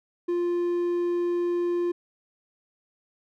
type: tone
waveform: triangle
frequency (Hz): 349.2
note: F4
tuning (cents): 0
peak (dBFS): -21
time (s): 0.28-1.92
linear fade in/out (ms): 10
effects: none